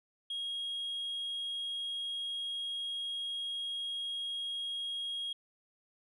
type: tone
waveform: sine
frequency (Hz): 3276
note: G#7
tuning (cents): -24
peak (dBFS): -33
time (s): 0.3-5.33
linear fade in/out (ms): 5
effects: tanh soft clip ceiling -33 dBFS